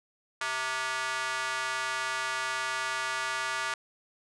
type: tone with high-pass filter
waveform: square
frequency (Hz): 130.6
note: C3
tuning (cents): -3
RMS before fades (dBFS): -32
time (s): 0.41-3.74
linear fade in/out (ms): 2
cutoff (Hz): 1300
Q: 1.9
effects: resampled to 22050 Hz